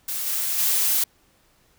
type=noise with level steps; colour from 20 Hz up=blue; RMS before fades=-28 / -25 / -21 dBFS; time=0.08-1.04 s; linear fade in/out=5 ms; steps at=0.26 / 0.58 s; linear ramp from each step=10 ms; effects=pink hiss -61 dBFS RMS until 1.78 s